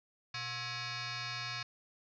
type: tone with frequency modulation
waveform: sine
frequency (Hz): 1318.5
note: E6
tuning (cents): 0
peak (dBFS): -37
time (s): 0.34-1.63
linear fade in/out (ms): 5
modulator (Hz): 598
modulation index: 6.5
effects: none